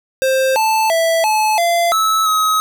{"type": "tone with pitch steps", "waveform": "square", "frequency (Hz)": [527, 879, 659, 862, 686, 1302, 1272], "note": ["C5", "A5", "E5", "A5", "F5", "E6", "D#6"], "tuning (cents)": [12, -2, -1, -36, -31, -22, 38], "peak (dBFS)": -13, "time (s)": [0.22, 2.6], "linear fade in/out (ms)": 0, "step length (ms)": 340, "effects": []}